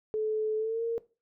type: tone with pitch glide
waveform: sine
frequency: 432.8 to 461.2 Hz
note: A4 to A#4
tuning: -29 to -19 cents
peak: -27 dBFS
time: 0.14-0.98 s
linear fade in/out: 0 ms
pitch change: +110 cents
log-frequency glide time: 0.57-0.83 s
effects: noise-tail reverb RT60 0.3 s tail -18 dB re dry